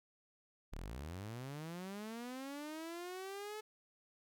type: linear sweep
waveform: sawtooth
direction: up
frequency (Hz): 30.34 to 433.3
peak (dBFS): -40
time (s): 0.72-3.61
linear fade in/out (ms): 10
effects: none